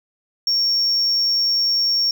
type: tone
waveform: sine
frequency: 5510 Hz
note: F8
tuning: 24 cents flat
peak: -14 dBFS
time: 0.47-2.11 s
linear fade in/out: 2 ms
effects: tanh soft clip ceiling -13 dBFS + 7-bit